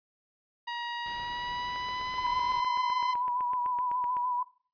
sawtooth tone with pitch glide, 951 to 1025.2 Hz, A#5 to C6, +34 to -36 cents, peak -29 dBFS, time 0.67-3.14 s, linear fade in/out 10 ms, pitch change +130 cents, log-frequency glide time 1.07-2.43 s
pink noise, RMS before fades -48 dBFS, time 1.06-2.6 s, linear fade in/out 0 ms
click train, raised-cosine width 0.5 ms, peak -29 dBFS, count 20, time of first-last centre 1.76-4.168 s, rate 7.89 Hz
sine tone with vibrato, 987.8 Hz, B5, in tune, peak -28 dBFS, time 2.18-4.43 s, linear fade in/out 5 ms, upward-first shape sine, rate 6.8 Hz, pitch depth 37 cents each way
effects noise-tail reverb RT60 0.4 s tail -19 dB re dry + resampled to 11025 Hz

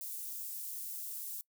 white high-pass noise, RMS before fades -42 dBFS, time 0.01-1.41 s, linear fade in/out 0 ms, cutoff 9900 Hz, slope 12 dB/octave, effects noise-tail reverb RT60 0.1 s tail -23 dB re dry

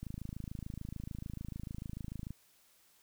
click train, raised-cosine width 5 ms, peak -29 dBFS, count 62, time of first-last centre 0.03-2.306 s, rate 26.8 Hz, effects white hiss -67 dBFS RMS until 3.02 s

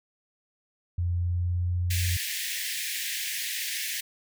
sine tone with pitch glide, 87.4 to 88.62 Hz, F2 to F2, +2 to +26 cents, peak -24 dBFS, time 0.98-2.17 s, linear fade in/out 5 ms, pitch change +24 cents, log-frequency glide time 1.12-1.73 s
pink high-pass noise, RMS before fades -32 dBFS, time 1.9-4.01 s, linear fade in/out 10 ms, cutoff 1700 Hz, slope 96 dB/octave
effects none

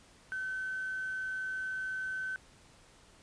sine tone with quantisation, 1526 Hz, G6, 47 cents flat, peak -34 dBFS, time 0.32-2.36 s, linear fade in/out 0 ms, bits 9, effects pink hiss -60 dBFS RMS until 3.22 s + resampled to 22050 Hz

